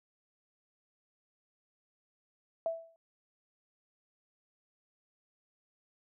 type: tone with exponential decay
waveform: sine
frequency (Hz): 659.3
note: E5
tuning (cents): 0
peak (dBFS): -27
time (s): 2.66-2.96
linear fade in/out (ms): 1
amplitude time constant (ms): 65
effects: none